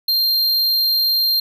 square tone, 4186 Hz, C8, in tune, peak -15 dBFS, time 0.08-1.4 s, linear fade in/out 5 ms, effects none

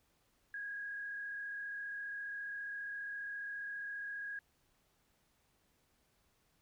sine tone with frequency modulation, 1645 Hz, G#6, 17 cents flat, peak -40 dBFS, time 0.54-4.39 s, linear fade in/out 2 ms, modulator 34.8 Hz, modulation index 0.81, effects pink hiss -75 dBFS RMS until 6.61 s

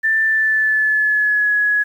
sine tone with pitch glide, 1774 to 1681.2 Hz, A6 to G#6, +14 to +21 cents, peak -13 dBFS, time 0.03-1.84 s, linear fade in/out 20 ms, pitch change -93 cents, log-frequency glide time 0.23-1.54 s, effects 8-bit

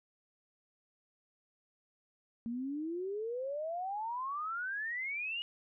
sine exponential sweep, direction up, 226.9 to 2913 Hz, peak -35 dBFS, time 2.46-5.42 s, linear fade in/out 0 ms, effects none

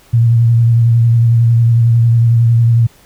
sine tone with vibrato, 116.54 Hz, A#2, in tune, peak -6 dBFS, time 0.13-2.87 s, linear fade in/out 10 ms, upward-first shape sine, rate 11 Hz, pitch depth 28 cents each way, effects pink hiss -46 dBFS RMS until 3.05 s

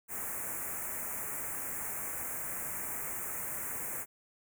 white band-stop noise, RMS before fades -38 dBFS, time 0.08-4.06 s, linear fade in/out 50 ms, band 2300 to 7000 Hz, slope 48 dB/octave, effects none

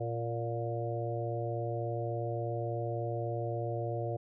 harmonic tone with a mistuned harmonic, 116.54 Hz, A#2, in tune, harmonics 1 / 3 / 4 / 5 / 6, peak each -35 / -40 / -40 / -39 / -41 dBFS, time 0-4.17 s, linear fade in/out 10 ms, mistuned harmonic 6, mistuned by +19 cents, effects none

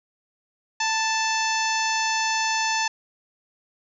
harmonic tone with a mistuned harmonic, 880 Hz, A5, in tune, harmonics 1 / 2 / 3 / 4 / 5 / 6 / 7 / 8, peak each -25 / -28 / -29 / -35 / -33 / -32 / -31 / -38 dBFS, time 0.8-2.88 s, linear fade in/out 5 ms, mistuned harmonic 1, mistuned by +18 cents, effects none

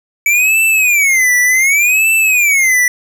square tone with vibrato, 2284 Hz, D7, 49 cents flat, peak -9 dBFS, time 0.26-2.88 s, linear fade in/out 2 ms, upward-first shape sine, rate 0.67 Hz, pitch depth 260 cents each way, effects none

